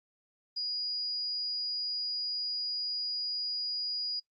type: tone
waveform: sine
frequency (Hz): 4891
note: D#8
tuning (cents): -31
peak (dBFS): -32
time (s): 0.56-4.2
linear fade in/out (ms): 10
effects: noise-tail reverb RT60 0.1 s tail -22 dB re dry + Opus 24 kbps